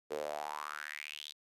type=tone with high-pass filter sweep; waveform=sawtooth; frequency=74.9 Hz; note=D2; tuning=35 cents sharp; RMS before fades=-42 dBFS; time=0.1-1.33 s; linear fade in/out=20 ms; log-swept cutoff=430 to 3900 Hz; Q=5.7; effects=resampled to 32000 Hz